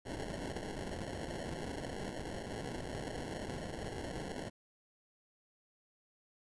blue noise with sample-and-hold, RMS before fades -42 dBFS, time 0.05-4.5 s, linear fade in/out 20 ms, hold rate 1225 Hz, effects resampled to 24000 Hz

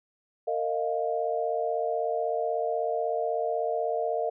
sine chord, Bb suspended fourth, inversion none, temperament equal with one note detuned, 458.4 / 622.3 / 698.5 Hz, Bb4 / Eb5 / F5, -29 / 0 / 0 cents, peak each -30 dBFS, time 0.47-4.3 s, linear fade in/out 10 ms, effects none

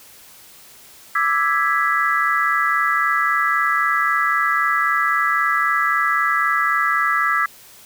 sine chord, E dominant seventh, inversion third, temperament equal, 1174.7 / 1318.5 / 1661.2 / 1975.5 Hz, D6 / E6 / G#6 / B6, 0 / 0 / 0 / 0 cents, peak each -22 / -20 / -21 / -22 dBFS, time 1.15-7.46 s, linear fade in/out 5 ms, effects white hiss -45 dBFS RMS until 7.85 s

